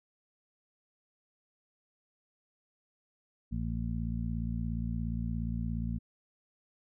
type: harmonic tone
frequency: 57.1 Hz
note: A#1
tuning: 35 cents flat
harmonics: 1 / 2 / 3 / 4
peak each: -35 / -37 / -38 / -38 dBFS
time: 3.51-5.99 s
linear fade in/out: 20 ms
effects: none